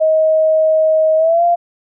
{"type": "tone with pitch glide", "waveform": "sine", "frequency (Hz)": [631, 692.1], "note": ["D#5", "F5"], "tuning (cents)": [24, -16], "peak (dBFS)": -9, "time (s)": [0, 1.56], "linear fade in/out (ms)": 20, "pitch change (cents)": 160, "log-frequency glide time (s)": [1.17, 1.44], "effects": []}